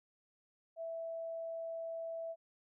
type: tone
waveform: sine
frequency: 659.3 Hz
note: E5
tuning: in tune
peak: -39 dBFS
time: 0.76-2.36 s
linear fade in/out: 50 ms
effects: none